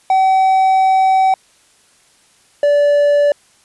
triangle tone pair in turn, 762 / 579.7 Hz, G5 / D5, -49 / -23 cents, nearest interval perfect fourth, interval 474 cents, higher first, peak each -7 dBFS, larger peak neither, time 0.1-1.34 / 2.63-3.32 s, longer first, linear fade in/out 2 ms, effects white hiss -52 dBFS RMS until 3.64 s + resampled to 24000 Hz

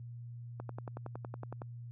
click train, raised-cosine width 1 ms, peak -28 dBFS, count 12, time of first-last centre 0.6-1.619 s, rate 10.8 Hz, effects added 119 Hz sine -43 dBFS peak until 1.91 s + high-pass 60 Hz 12 dB/octave

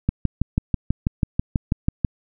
click train, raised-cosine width 5 ms, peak -6 dBFS, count 13, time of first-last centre 0.09-2.048 s, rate 6.13 Hz, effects none

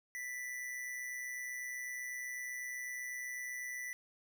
square tone with amplitude modulation, 1978 Hz, B6, 2 cents sharp, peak -39 dBFS, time 0.15-3.93 s, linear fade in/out 0 ms, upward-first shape sine, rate 128 Hz, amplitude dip 40%, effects none

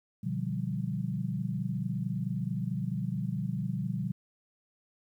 sine chord, G dominant seventh, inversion first, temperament just, 122.5 / 147 / 176.4 / 196 Hz, B2 / D3 / F3 / G3, -14 / +2 / +18 / 0 cents, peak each -35 / -36 / -35 / -36 dBFS, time 0.23-4.12 s, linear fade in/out 10 ms, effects 11-bit

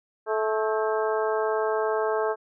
harmonic tone with a mistuned harmonic, 217.5 Hz, A3, 20 cents flat, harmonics 2 / 3 / 4 / 5 / 6 / 7, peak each -25 / -29 / -31 / -33 / -35 / -36 dBFS, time 0.26-2.36 s, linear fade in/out 50 ms, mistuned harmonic 7, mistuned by +71 cents, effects none

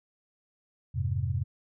sine chord, F minor, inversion none, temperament equal, 87.31 / 103.83 / 130.81 Hz, F2 / Ab2 / C3, 0 / 0 / 0 cents, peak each -31 dBFS, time 0.94-1.44 s, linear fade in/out 20 ms, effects none

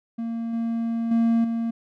triangle tone with level steps, 230 Hz, A#3, 23 cents flat, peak -24 / -21 / -15 / -21 dBFS, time 0.18-1.71 s, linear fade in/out 10 ms, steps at 0.53 / 1.11 / 1.44 s, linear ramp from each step 5 ms, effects none

